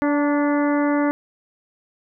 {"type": "harmonic tone with a mistuned harmonic", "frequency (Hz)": 290, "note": "D4", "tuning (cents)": -22, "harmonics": [1, 2, 3, 4, 5, 6, 7], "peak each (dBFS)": [-18, -24, -28, -30, -32, -34, -35], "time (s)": [0.02, 1.11], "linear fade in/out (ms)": 0, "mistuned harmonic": 3, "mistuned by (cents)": 29, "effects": []}